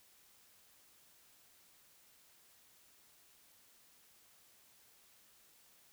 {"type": "silence", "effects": ["white hiss -66 dBFS RMS until 5.92 s"]}